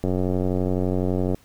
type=click train; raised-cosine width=2 ms; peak=-11 dBFS; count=121; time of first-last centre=0.04-1.346 s; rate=91.9 Hz; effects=pink hiss -56 dBFS RMS until 1.44 s